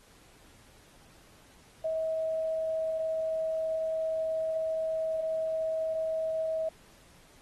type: tone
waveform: sine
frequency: 641 Hz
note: E5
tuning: 49 cents flat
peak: -28 dBFS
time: 1.84-6.69 s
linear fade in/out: 5 ms
effects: pink hiss -59 dBFS RMS until 7.41 s + AAC 32 kbps